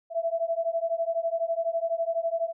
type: beating tone pair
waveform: sine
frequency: 659.3 / 671.3 Hz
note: E5 / E5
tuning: 0 / +31 cents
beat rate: 12 Hz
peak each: -28 dBFS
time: 0.1-2.53 s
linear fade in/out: 50 ms
effects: none